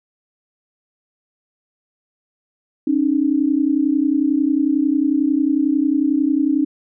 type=tone pair together; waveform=sine; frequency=273.9 / 305 Hz; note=C#4 / D#4; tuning=-21 / -34 cents; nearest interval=major second; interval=187 cents; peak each=-17 dBFS; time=2.87-6.65 s; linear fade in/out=5 ms; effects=none